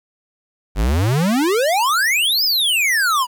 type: exponential two-way sweep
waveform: square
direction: up then down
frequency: 45.53 to 5274 to 946 Hz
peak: -15 dBFS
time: 0.75-3.27 s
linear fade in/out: 50 ms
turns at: 2.44 s
effects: 9-bit